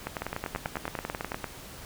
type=two click trains; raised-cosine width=0.5 ms; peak=-16 / -16 dBFS; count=11 / 15; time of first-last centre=0.22-1.319 / 0.07-1.443 s; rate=9.1 / 10.2 Hz; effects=pink hiss -45 dBFS RMS until 1.85 s